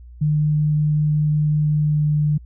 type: tone with pitch glide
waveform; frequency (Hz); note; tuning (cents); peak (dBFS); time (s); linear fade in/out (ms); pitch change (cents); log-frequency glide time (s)
sine; 150.9 to 149.6; D3 to D3; +47 to +32; -15; 0.21-2.38; 10; -15; 1.65-2.19
effects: added 60 Hz sine -38 dBFS peak until 2.45 s